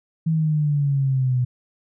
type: exponential sweep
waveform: sine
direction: down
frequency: 163 to 123.6 Hz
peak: -17 dBFS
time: 0.26-1.45 s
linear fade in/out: 10 ms
effects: none